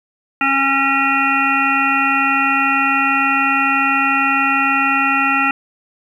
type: harmonic tone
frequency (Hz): 273.1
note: C#4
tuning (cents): -26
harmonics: 1 / 3 / 5 / 7 / 9 / 10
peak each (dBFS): -22 / -21 / -17 / -21 / -20 / -21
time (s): 0.41-5.51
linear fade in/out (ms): 2
effects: 8-bit